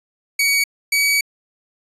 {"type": "tone pair in turn", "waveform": "sawtooth", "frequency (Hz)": [2254, 2271], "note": ["C#7", "C#7"], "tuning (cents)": [28, 41], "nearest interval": "unison", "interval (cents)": 13, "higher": "second", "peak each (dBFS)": -11, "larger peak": "neither", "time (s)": [[0.39, 0.64], [0.92, 1.21]], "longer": "second", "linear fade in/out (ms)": 5, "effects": ["resampled to 32000 Hz"]}